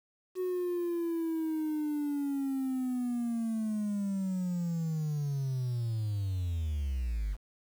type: linear sweep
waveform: triangle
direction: down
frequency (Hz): 370 to 46.25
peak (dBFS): -27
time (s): 0.35-7.37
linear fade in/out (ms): 50
effects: tanh soft clip ceiling -24 dBFS + 9-bit